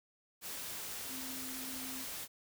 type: tone in noise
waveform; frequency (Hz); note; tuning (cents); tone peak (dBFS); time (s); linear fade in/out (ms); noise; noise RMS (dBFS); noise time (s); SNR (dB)
sine; 260.8; C4; -5; -47; 1.08-2.06; 50; white; -43; 0.41-2.28; -7
effects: none